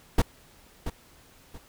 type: noise with echo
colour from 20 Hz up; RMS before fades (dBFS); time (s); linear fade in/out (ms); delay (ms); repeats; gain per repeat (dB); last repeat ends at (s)
brown; -19; 0.18-0.22; 5; 680; 2; -11; 1.58
effects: pink hiss -56 dBFS RMS until 1.68 s